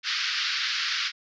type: band-pass noise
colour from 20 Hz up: white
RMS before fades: -28 dBFS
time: 0.03-1.12 s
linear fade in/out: 50 ms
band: 1300 to 5200 Hz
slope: 48 dB/octave
effects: resampled to 16000 Hz